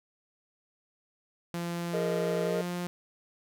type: tone with pitch glide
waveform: sawtooth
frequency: 171.7 to 176.53 Hz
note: F3 to F3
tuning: -29 to +19 cents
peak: -28 dBFS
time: 1.54-2.87 s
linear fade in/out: 0 ms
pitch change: +48 cents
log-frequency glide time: 2.43-2.55 s
type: chord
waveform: triangle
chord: Ab suspended second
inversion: none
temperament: just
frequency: 415.3 / 467.2 / 623 Hz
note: Ab4 / Bb4 / Eb5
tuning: 0 / +4 / +2 cents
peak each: -32 / -30 / -31 dBFS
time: 1.93-2.62 s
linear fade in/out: 10 ms
effects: none